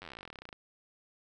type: slowing click train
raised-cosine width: 0.3 ms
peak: -29 dBFS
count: 25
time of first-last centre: 0.02-0.528 s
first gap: 10 ms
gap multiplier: 1.06
effects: none